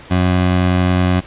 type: tone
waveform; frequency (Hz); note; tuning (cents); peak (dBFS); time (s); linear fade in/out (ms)
20% pulse; 90.8; F#2; -32; -7; 0.1-1.21; 20
effects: pink hiss -38 dBFS RMS until 1.26 s + resampled to 8000 Hz